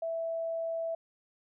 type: tone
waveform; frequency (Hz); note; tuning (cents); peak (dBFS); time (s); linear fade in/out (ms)
sine; 659.3; E5; 0; -31; 0.02-0.95; 5
effects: none